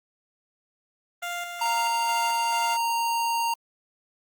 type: tone with tremolo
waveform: 15% pulse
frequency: 698.5 Hz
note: F5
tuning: in tune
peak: -23 dBFS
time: 1.22-2.77 s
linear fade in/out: 10 ms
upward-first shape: square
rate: 2.3 Hz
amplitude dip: 40%
type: tone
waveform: square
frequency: 927 Hz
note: A#5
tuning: 10 cents flat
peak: -24 dBFS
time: 1.61-3.54 s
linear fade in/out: 5 ms
effects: Opus 24 kbps

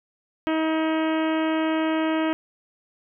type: harmonic tone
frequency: 317.7 Hz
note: D#4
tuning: 36 cents sharp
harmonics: 1 / 2 / 3 / 4 / 5 / 6 / 7 / 8 / 9 / 10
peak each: -22 / -28 / -32 / -34 / -36 / -38 / -39 / -40 / -41 / -42 dBFS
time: 0.47-2.33 s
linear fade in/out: 0 ms
effects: none

